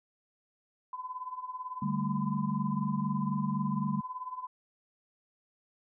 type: tone with tremolo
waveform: sine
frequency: 1012 Hz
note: B5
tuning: 42 cents sharp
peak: -33 dBFS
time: 0.93-4.47 s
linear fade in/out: 2 ms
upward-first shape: triangle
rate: 18 Hz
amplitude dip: 85%
type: chord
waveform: sine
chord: D suspended fourth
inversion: none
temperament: equal with one note detuned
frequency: 148.62 / 196 / 220 Hz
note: D3 / G3 / A3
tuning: +21 / 0 / 0 cents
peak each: -34 / -32 / -34 dBFS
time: 1.82-4.01 s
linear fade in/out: 5 ms
effects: none